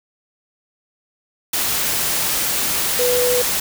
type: tone in noise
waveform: sine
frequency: 493.9 Hz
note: B4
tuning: in tune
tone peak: -16 dBFS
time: 2.99-3.42 s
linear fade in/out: 5 ms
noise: white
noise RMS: -20 dBFS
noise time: 1.53-3.6 s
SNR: +1 dB
effects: none